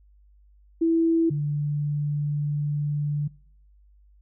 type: tone pair in turn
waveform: sine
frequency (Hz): 329.6 / 146.82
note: E4 / D3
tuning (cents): 0 / 0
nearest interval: octave + major second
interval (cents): 1400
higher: first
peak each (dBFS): -18 / -23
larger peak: first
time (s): 0.81-1.3 / 1.3-3.28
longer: second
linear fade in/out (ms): 10
effects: noise-tail reverb RT60 0.6 s tail -23 dB re dry + added 50 Hz sine -53 dBFS peak until 4.21 s